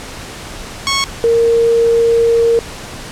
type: tone pair in turn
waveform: 10% pulse / sine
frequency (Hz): 1102 / 463.3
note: C#6 / A#4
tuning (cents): -11 / -11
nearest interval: octave + minor third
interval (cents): 1500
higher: first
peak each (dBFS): -4 / -8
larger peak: first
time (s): 0.87-1.04 / 1.24-2.59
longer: second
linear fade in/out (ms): 0
effects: pink hiss -29 dBFS RMS until 3.11 s + low-pass 9000 Hz 12 dB/octave